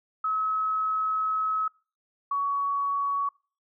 sine tone pair in turn, 1285 / 1124 Hz, E6 / C#6, -45 / +24 cents, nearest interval major second, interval 231 cents, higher first, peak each -24 / -24 dBFS, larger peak neither, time 0.24-1.68 / 2.31-3.29 s, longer first, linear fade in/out 5 ms, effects noise-tail reverb RT60 0.4 s tail -25 dB re dry

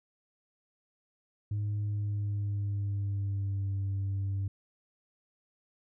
sine tone with pitch glide, 103.83 to 98 Hz, G#2 to G2, 0 to 0 cents, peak -27 dBFS, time 1.51-4.48 s, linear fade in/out 5 ms, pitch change -100 cents, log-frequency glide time 1.83-3.72 s, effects tanh soft clip ceiling -28 dBFS

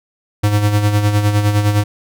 square tone with tremolo, 103.83 Hz, G#2, in tune, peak -10 dBFS, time 0.43-1.84 s, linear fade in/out 10 ms, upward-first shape sine, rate 9.8 Hz, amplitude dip 55%, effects none

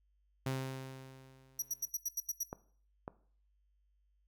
sawtooth tone with exponential decay, 132.2 Hz, C3, 18 cents sharp, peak -29 dBFS, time 0.46-1.89 s, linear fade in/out 5 ms, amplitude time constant 310 ms
sawtooth tone bursts, 5800 Hz, F#8, 35 cents flat, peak -30 dBFS, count 8, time 1.59-2.434 s, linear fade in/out 5 ms, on 32 ms, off 84 ms
clicks, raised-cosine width 1 ms, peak -26 dBFS, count 2, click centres 2.529 / 3.079 s
effects noise-tail reverb RT60 0.5 s tail -18 dB re dry + added 50 Hz sine -70 dBFS peak until 4.27 s

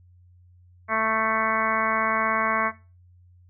harmonic tone, 220.9 Hz, A3, 7 cents sharp, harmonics 1 / 2 / 3 / 4 / 5 / 6 / 7 / 8 / 9 / 10, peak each -34 / -36 / -28 / -34 / -25 / -32 / -30 / -34 / -31 / -31 dBFS, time 0.88-2.72 s, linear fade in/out 50 ms, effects noise-tail reverb RT60 0.3 s tail -18 dB re dry + added 89 Hz sine -51 dBFS peak until 3.49 s

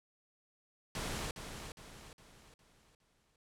pink noise with echo, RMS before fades -39 dBFS, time 0.95-1.31 s, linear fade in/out 2 ms, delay 410 ms, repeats 5, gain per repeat -7 dB, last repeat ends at 3.36 s, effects low-pass 10000 Hz 12 dB/octave

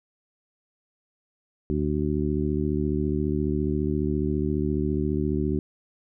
harmonic tone, 74.6 Hz, D2, 28 cents sharp, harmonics 1 / 2 / 3 / 4 / 5, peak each -29 / -29 / -29 / -29 / -29 dBFS, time 1.7-5.59 s, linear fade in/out 0 ms, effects none

